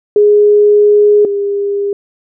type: tone pair in turn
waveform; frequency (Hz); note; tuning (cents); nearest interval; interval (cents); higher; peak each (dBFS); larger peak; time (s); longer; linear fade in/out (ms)
sine; 415.3 / 403.2; G#4 / G4; 0 / +49; minor second; 51; first; -4 / -12; first; 0.16-1.25 / 1.25-1.93; first; 2
effects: none